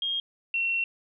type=tone pair in turn; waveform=sine; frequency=3238 / 2722 Hz; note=G#7 / F7; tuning=-45 / -45 cents; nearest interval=minor third; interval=300 cents; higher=first; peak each=-26 / -24 dBFS; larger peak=second; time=0.02-0.2 / 0.54-0.84 s; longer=second; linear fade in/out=2 ms; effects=none